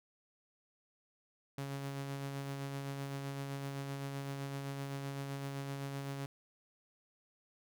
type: tone with tremolo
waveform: sawtooth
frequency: 138.59 Hz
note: C#3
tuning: in tune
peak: -34 dBFS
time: 1.58-6.26 s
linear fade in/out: 2 ms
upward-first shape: sine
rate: 7.8 Hz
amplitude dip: 30%
effects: none